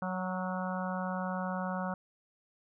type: harmonic tone with a mistuned harmonic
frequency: 185 Hz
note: F#3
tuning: in tune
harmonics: 1 / 3 / 4 / 5 / 6 / 7 / 8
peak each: -35 / -40 / -41 / -42 / -43 / -43 / -44 dBFS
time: 0.02-1.94 s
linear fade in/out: 2 ms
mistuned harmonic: 8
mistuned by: -26 cents
effects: none